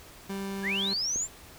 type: tone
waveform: 30% pulse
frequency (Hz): 196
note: G3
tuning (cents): 0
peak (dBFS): -30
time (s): 0.29-0.94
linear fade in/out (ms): 10
type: linear sweep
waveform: sine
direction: up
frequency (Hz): 1527 to 7450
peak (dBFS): -27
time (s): 0.62-1.28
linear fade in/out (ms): 50
type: click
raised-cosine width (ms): 2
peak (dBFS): -28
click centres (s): 1.16
effects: pink hiss -50 dBFS RMS until 1.58 s